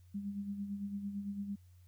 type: tone with tremolo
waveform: sine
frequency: 200.9 Hz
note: G3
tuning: 43 cents sharp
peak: -35 dBFS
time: 0.14-1.56 s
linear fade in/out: 10 ms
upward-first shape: sine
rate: 8.9 Hz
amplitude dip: 55%
effects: added 90 Hz sine -57 dBFS peak until 1.87 s + white hiss -75 dBFS RMS until 1.87 s